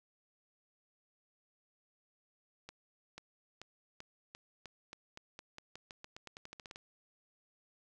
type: accelerating click train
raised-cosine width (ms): 0.2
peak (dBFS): -30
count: 22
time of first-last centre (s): 2.69-6.759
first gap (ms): 490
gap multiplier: 0.89
effects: none